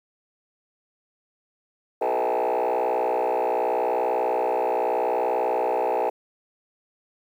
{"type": "tone with frequency modulation", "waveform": "sine", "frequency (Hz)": 642, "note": "E5", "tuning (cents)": -46, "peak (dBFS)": -18, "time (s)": [2.01, 6.1], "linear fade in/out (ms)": 10, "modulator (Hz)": 60.8, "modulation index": 4.1, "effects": ["tanh soft clip ceiling -20 dBFS", "9-bit"]}